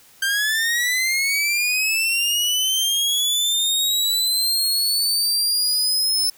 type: linear sweep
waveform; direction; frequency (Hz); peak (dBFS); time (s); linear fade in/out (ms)
sawtooth; up; 1568 to 5274; -15; 0.22-6.3; 5
effects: white hiss -51 dBFS RMS until 6.37 s